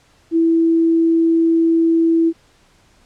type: tone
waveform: sine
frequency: 329.6 Hz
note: E4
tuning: in tune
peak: -11 dBFS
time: 0.31-2.33 s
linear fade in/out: 50 ms
effects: pink hiss -54 dBFS RMS until 3.05 s + low-pass 8000 Hz 12 dB/octave